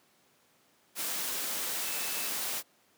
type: tone in noise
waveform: sine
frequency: 2618 Hz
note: E7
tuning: 13 cents flat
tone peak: -44 dBFS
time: 1.82-2.32 s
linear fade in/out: 50 ms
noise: white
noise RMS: -34 dBFS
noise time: 0.95-2.63 s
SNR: -13 dB
effects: pink hiss -66 dBFS RMS until 2.97 s + high-pass 200 Hz 12 dB/octave